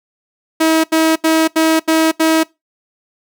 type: tone bursts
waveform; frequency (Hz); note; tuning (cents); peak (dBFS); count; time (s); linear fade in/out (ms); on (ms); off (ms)
sawtooth; 320.6; E4; -48; -6; 6; 0.6-2.435; 10; 240; 79
effects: noise-tail reverb RT60 0.2 s tail -22 dB re dry